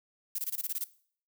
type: noise bursts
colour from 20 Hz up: violet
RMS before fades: -33 dBFS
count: 9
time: 0.35-0.842 s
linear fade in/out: 5 ms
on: 36 ms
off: 21 ms
effects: noise-tail reverb RT60 0.5 s tail -18 dB re dry